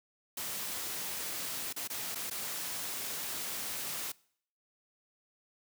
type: noise with dropouts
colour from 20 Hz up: white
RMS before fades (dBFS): -38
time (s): 0.37-4.12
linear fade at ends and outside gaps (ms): 5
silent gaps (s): 1.728-1.762 / 1.876-1.899 / 2.148-2.155 / 2.3-2.31
effects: noise-tail reverb RT60 0.6 s tail -23 dB re dry + high-pass 100 Hz 12 dB/octave